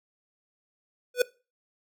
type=tone with exponential growth; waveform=square; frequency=493.9 Hz; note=B4; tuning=in tune; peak=-16 dBFS; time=1.14-1.22 s; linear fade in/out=5 ms; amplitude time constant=17 ms; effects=noise-tail reverb RT60 0.3 s tail -20 dB re dry